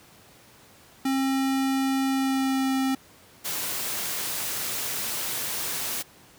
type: tone with pitch glide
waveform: square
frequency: 268 to 265.4 Hz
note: C4 to C4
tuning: +42 to +25 cents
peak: -23 dBFS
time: 1.05-2.95 s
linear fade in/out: 5 ms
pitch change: -17 cents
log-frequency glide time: 2.09-2.79 s
type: noise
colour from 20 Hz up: white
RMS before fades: -30 dBFS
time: 3.44-6.03 s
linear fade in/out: 20 ms
effects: pink hiss -53 dBFS RMS until 6.38 s + high-pass 80 Hz 12 dB/octave